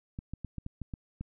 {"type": "clicks", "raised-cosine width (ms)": 5, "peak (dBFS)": -25, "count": 8, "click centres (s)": [0.189, 0.336, 0.447, 0.583, 0.664, 0.817, 0.938, 1.21], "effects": []}